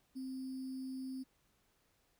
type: tone with sample-and-hold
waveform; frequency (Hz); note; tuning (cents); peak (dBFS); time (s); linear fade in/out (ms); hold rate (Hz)
sine; 261.6; C4; 0; -40; 0.15-1.24; 20; 4900
effects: pink hiss -75 dBFS RMS until 2.19 s